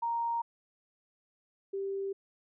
sine tone pair in turn, 932.3 / 392 Hz, A#5 / G4, 0 / 0 cents, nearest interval octave + minor third, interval 1500 cents, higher first, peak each -29 / -32 dBFS, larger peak first, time 0.02-0.42 / 1.73-2.13 s, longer neither, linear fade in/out 10 ms, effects none

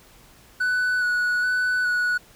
triangle tone with vibrato, 1480 Hz, F#6, in tune, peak -18 dBFS, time 0.6-2.18 s, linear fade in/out 10 ms, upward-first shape square, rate 1.2 Hz, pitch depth 15 cents each way, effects pink hiss -52 dBFS RMS until 2.35 s

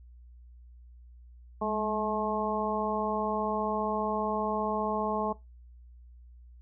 harmonic tone with a mistuned harmonic, 215 Hz, A3, 40 cents flat, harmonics 1 / 2 / 3 / 4 / 5, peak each -34 / -34 / -34 / -34 / -34 dBFS, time 1.61-5.33 s, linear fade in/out 10 ms, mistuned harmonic 1, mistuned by -48 cents, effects noise-tail reverb RT60 0.2 s tail -19 dB re dry + added 60 Hz sine -49 dBFS peak until 6.61 s

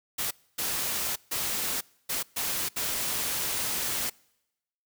white noise bursts at uneven times, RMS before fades -30 dBFS, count 6, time 0.18-0.31 / 0.58-1.16 / 1.31-1.81 / 2.09-2.23 / 2.36-2.69 / 2.76-4.1 s, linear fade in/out 10 ms, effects noise-tail reverb RT60 0.9 s tail -26 dB re dry

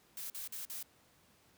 blue noise bursts, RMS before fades -43 dBFS, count 4, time 0.17-0.828 s, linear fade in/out 2 ms, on 130 ms, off 46 ms, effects pink hiss -67 dBFS RMS until 1.57 s + high-pass 80 Hz 12 dB/octave

